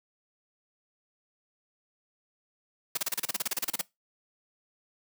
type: noise bursts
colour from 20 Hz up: white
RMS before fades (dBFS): -29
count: 16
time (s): 2.95-3.814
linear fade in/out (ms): 5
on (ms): 24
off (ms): 32
effects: noise-tail reverb RT60 0.2 s tail -22 dB re dry + high-pass 150 Hz 12 dB/octave